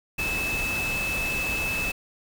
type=tone in noise; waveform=sine; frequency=2611 Hz; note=E7; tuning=17 cents flat; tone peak=-26 dBFS; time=0.18-1.92 s; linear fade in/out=10 ms; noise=pink; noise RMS=-32 dBFS; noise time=0.18-1.92 s; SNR=+3 dB; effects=none